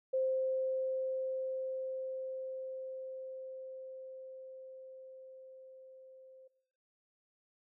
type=tone with level ramp; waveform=sine; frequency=523.3 Hz; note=C5; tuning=in tune; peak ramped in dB=-29 to -54 dBFS; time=0.13-6.48 s; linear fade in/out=10 ms; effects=noise-tail reverb RT60 0.8 s tail -19 dB re dry